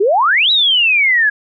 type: exponential two-way sweep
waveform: sine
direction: up then down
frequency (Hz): 369.4 to 3951 to 1647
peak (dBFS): -9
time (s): 0-1.3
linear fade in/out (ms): 10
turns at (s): 0.51
effects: none

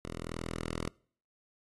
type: tone with level ramp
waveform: 5% pulse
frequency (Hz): 41.2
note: E1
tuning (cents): 0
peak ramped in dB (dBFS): -28 to -23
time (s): 0.05-0.88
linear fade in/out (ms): 0
effects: noise-tail reverb RT60 0.5 s tail -25 dB re dry + AAC 32 kbps

